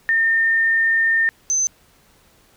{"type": "tone pair in turn", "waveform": "sine", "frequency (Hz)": [1815, 6154], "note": ["A#6", "G8"], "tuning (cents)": [-47, -33], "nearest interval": "octave + major sixth", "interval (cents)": 2114, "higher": "second", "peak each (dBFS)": [-14, -16], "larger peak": "first", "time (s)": [[0.09, 1.29], [1.5, 1.67]], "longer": "first", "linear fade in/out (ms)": 0, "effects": ["pink hiss -55 dBFS RMS until 2.56 s"]}